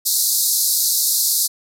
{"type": "band-pass noise", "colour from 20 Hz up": "white", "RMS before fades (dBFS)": -18, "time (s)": [0.05, 1.48], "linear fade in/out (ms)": 20, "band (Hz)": [3900, 15000], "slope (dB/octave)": 96, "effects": []}